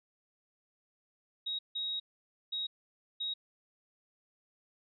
sine tone bursts at uneven times, 3791 Hz, A#7, 28 cents sharp, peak -33 dBFS, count 4, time 1.46-1.59 / 1.75-2 / 2.52-2.67 / 3.2-3.34 s, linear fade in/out 10 ms, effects none

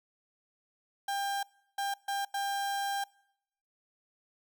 35% pulse tone bursts at uneven times, 797 Hz, G5, 28 cents sharp, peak -29 dBFS, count 4, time 1.08-1.43 / 1.78-1.94 / 2.08-2.25 / 2.34-3.04 s, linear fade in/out 5 ms, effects noise-tail reverb RT60 0.8 s tail -25 dB re dry

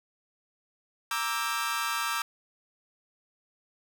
sawtooth chord, E half-diminished seventh, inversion second, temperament equal with one note detuned, 932.3 / 1174.7 / 1318.5 / 1594.5 Hz, Bb5 / D6 / E6 / G6, 0 / 0 / 0 / +29 cents, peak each -32 / -30 / -29 / -31 dBFS, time 1.11-2.22 s, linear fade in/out 2 ms, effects none

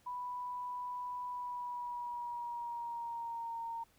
sine tone with pitch glide, 987.8 to 921.6 Hz, B5 to A#5, 0 to -20 cents, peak -38 dBFS, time 0.06-3.84 s, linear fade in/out 10 ms, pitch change -120 cents, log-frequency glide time 1.28-3.58 s, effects pink hiss -69 dBFS RMS until 3.98 s

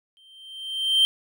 triangle tone with exponential growth, 3136 Hz, G7, in tune, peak -12 dBFS, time 0.17-1.05 s, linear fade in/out 0 ms, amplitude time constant 190 ms, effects none

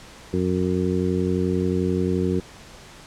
harmonic tone, 91.4 Hz, F#2, 21 cents flat, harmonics 1 / 2 / 3 / 4 / 5, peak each -27 / -24 / -27 / -25 / -29 dBFS, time 0.33-2.4 s, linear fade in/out 5 ms, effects pink hiss -44 dBFS RMS until 3.06 s + low-pass 8000 Hz 12 dB/octave

